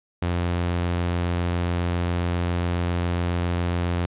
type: tone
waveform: sawtooth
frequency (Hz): 87.31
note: F2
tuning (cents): 0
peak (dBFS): -18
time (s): 0.22-4.06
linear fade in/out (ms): 5
effects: resampled to 8000 Hz + 10-bit